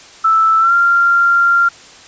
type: tone with pitch glide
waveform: sine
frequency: 1318.5 to 1386.5 Hz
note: E6 to F6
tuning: 0 to -13 cents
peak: -8 dBFS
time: 0.24-1.69 s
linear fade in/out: 10 ms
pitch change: +87 cents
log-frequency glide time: 0.59-0.73 s
effects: white hiss -39 dBFS RMS until 2.07 s + resampled to 16000 Hz